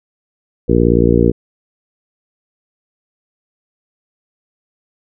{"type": "harmonic tone", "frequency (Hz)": 58.4, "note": "A#1", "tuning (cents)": 4, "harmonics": [1, 2, 3, 4, 5, 6, 7, 8], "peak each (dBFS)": [-17, -17, -17, -17, -17, -17, -17, -17], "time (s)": [0.68, 1.32], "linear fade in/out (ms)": 20, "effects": []}